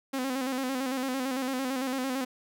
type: tone with vibrato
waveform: sawtooth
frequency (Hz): 261.6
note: C4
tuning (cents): 0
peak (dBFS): -25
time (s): 0.13-2.25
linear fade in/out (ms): 10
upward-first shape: square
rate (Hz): 8.9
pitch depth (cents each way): 58
effects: none